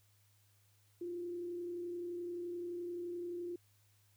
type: tone with frequency modulation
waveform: sine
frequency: 349.2 Hz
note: F4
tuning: in tune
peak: -39 dBFS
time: 1.01-3.56 s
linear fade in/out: 5 ms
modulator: 31.6 Hz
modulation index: 0.25
effects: added 102 Hz sine -69 dBFS peak until 4.16 s + white hiss -73 dBFS RMS until 4.16 s